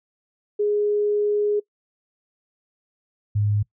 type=tone pair in turn; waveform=sine; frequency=415.3 / 103.83 Hz; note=G#4 / G#2; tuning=0 / 0 cents; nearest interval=2 octaves; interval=2400 cents; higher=first; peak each=-18 dBFS; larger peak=neither; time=0.59-1.6 / 3.35-3.63 s; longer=first; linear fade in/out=10 ms; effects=noise-tail reverb RT60 0.1 s tail -22 dB re dry